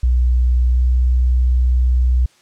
sine tone with pitch glide, 61.5 to 62.25 Hz, B1 to B1, -7 to +14 cents, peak -11 dBFS, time 0.03-2.26 s, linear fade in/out 5 ms, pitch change +21 cents, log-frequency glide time 0.7-0.8 s, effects white hiss -53 dBFS RMS until 2.41 s + low-pass 7000 Hz 12 dB/octave

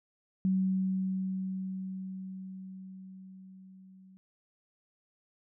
sine tone with level ramp, 188.8 Hz, F#3, 35 cents sharp, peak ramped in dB -24 to -53 dBFS, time 0.45-4.17 s, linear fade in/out 0 ms, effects none

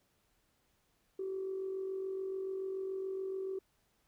sine tone with amplitude modulation, 382.4 Hz, G4, 43 cents flat, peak -33 dBFS, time 1.19-3.59 s, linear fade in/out 5 ms, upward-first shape sine, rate 47 Hz, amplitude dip 45%, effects tanh soft clip ceiling -30 dBFS + pink hiss -75 dBFS RMS until 4.07 s

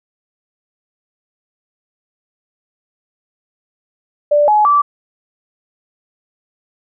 sine tone with pitch steps, 588 / 845 / 1161 Hz, D5 / G#5 / D6, +2 / +30 / -20 cents, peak -8 dBFS, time 4.31-4.82 s, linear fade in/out 10 ms, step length 170 ms, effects none

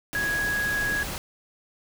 sine tone in noise, 1661.2 Hz, G#6, in tune, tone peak -24 dBFS, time 0.15-1.03 s, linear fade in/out 0 ms, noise pink, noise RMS -33 dBFS, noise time 0.13-1.18 s, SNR +6 dB, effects none

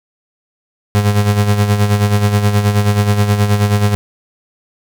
35% pulse tone with tremolo, 103 Hz, G#2, 14 cents flat, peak -6 dBFS, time 0.95-3.95 s, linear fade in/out 0 ms, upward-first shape sine, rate 9.4 Hz, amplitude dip 60%, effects none

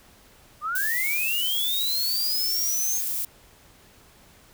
sine linear sweep, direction up, 1166 to 6520 Hz, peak -25 dBFS, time 0.61-3.02 s, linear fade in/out 50 ms
violet noise, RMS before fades -28 dBFS, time 0.75-3.25 s, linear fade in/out 5 ms
effects pink hiss -54 dBFS RMS until 4.53 s

